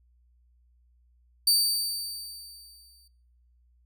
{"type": "tone with exponential decay", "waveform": "sawtooth", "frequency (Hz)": 4614, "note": "D8", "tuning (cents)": -31, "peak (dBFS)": -15, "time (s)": [1.47, 3.08], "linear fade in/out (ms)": 5, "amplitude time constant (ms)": 350, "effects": ["noise-tail reverb RT60 0.9 s tail -24 dB re dry", "added 60 Hz sine -60 dBFS peak until 3.85 s"]}